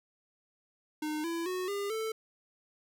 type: tone with pitch steps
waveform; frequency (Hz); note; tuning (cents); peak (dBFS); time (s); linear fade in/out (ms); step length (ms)
square; 305.4 / 335 / 367.4 / 403 / 442; D#4 / E4 / F#4 / G4 / A4; -32 / +28 / -12 / +48 / +8; -33; 1.02-2.12; 5; 220
effects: none